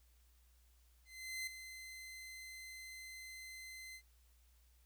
sawtooth tone with ADSR envelope, 2062 Hz, C7, 26 cents flat, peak -36 dBFS, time 1.05-4.02 s, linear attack 420 ms, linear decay 6 ms, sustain -10 dB, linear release 69 ms, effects added 60 Hz sine -66 dBFS peak until 4.85 s + white hiss -75 dBFS RMS until 4.85 s

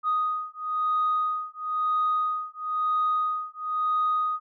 sine beating tone pair, 1244.5 / 1245.5 Hz, D#6 / D#6, 0 / +1 cents, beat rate 1 Hz, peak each -26 dBFS, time 0.03-4.4 s, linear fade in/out 50 ms, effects tanh soft clip ceiling -17 dBFS

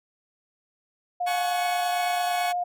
sine tone with vibrato, 711 Hz, F5, 31 cents sharp, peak -24 dBFS, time 1.2-2.64 s, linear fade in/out 10 ms, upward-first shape square, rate 14 Hz, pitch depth 8 cents each way
15% pulse chord, F# suspended second, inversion none, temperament equal with one note detuned, 740 / 848.1 / 1108.7 Hz, F#5 / G#5 / C#6, 0 / +36 / 0 cents, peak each -27 dBFS, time 1.26-2.53 s, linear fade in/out 20 ms
effects none

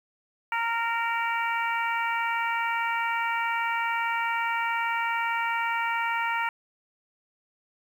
harmonic tone, 462.4 Hz, A#4, 14 cents flat, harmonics 2 / 3 / 4 / 5 / 6, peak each -28 / -31 / -33 / -32 / -38 dBFS, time 0.52-6.49 s, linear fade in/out 2 ms, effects 9-bit

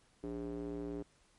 square tone with band-pass filter, 58.1 Hz, A#1, 5 cents flat, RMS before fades -41 dBFS, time 0.23-1.03 s, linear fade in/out 10 ms, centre 350 Hz, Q 3.8, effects pink hiss -69 dBFS RMS until 1.38 s + MP3 48 kbps

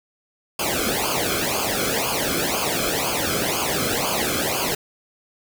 pink noise with flanger, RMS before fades -23 dBFS, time 0.59-4.75 s, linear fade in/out 5 ms, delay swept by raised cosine 0.52 to 1.1 ms, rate 2 Hz, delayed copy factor -1, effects none

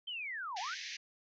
sine linear two-way sweep, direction down then up, 3155 to 698.5 to 1630 Hz, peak -38 dBFS, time 0.07-0.75 s, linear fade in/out 10 ms, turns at 0.59 s
pink band-pass noise, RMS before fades -44 dBFS, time 0.56-0.97 s, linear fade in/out 10 ms, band 1700 to 6300 Hz, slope 96 dB/octave
effects none

